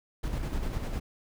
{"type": "noise with tremolo", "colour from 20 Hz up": "brown", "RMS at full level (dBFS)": -30, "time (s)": [0.23, 1], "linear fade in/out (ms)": 10, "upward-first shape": "square", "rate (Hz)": 10, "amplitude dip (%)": 40, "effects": []}